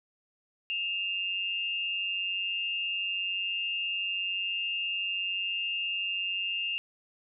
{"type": "tone pair together", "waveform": "sine", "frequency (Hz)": [2605, 2794], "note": ["E7", "F7"], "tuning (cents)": [-21, 0], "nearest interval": "minor second", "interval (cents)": 121, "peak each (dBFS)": [-36, -30], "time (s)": [0.7, 6.78], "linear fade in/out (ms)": 0, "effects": []}